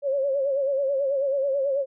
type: tone with vibrato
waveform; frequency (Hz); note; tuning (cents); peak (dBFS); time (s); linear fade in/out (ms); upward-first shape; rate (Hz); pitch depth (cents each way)
sine; 550; C#5; -14; -21; 0.02-1.86; 50; sine; 9.2; 71
effects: none